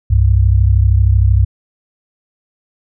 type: tone pair together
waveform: sine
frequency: 65.06 / 98 Hz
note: C2 / G2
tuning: -9 / 0 cents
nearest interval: perfect fifth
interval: 709 cents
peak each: -10 dBFS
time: 0.1-1.45 s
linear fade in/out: 10 ms
effects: none